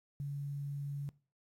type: tone with quantisation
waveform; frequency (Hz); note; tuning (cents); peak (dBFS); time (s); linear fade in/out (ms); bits
sine; 142; C#3; +42; -36; 0.2-1.09; 0; 11
effects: noise-tail reverb RT60 0.4 s tail -22 dB re dry + AAC 48 kbps